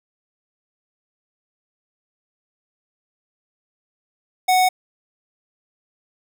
square tone, 740 Hz, F#5, in tune, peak -14 dBFS, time 4.48-4.69 s, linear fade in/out 10 ms, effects none

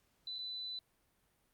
sine tone with dropouts, 3995 Hz, B7, 19 cents sharp, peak -40 dBFS, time 0.27-0.79 s, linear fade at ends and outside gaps 2 ms, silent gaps 0.385-0.389 s, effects pink hiss -75 dBFS RMS until 1.53 s + Opus 48 kbps

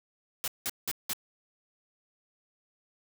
white noise bursts, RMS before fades -32 dBFS, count 4, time 0.44-1.132 s, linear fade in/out 0 ms, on 38 ms, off 180 ms, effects none

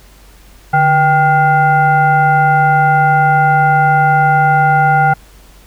sine tone with frequency modulation, 784 Hz, G5, in tune, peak -7 dBFS, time 0.73-5.14 s, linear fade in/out 10 ms, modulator 636 Hz, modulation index 0.97, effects added 48 Hz sine -40 dBFS peak until 5.66 s + pink hiss -45 dBFS RMS until 5.66 s

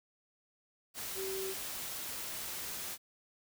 sine tone in noise, 383.8 Hz, G4, 37 cents flat, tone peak -37 dBFS, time 1.15-1.55 s, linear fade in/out 50 ms, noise white, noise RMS -41 dBFS, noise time 0.94-2.98 s, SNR +1 dB, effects none

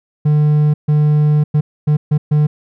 triangle tone bursts at uneven times, 150 Hz, D3, 37 cents sharp, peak -7 dBFS, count 6, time 0.25-0.74 / 0.88-1.44 / 1.54-1.61 / 1.87-1.97 / 2.11-2.18 / 2.31-2.47 s, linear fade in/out 10 ms, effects none

